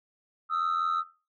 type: tone pair together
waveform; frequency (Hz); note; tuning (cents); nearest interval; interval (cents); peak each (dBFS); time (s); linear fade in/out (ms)
sine; 1247 / 1332.1; D#6 / E6; +3 / +18; minor second; 115; -26 / -26; 0.49-1.04; 50
effects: noise-tail reverb RT60 0.3 s tail -18 dB re dry + tanh soft clip ceiling -22 dBFS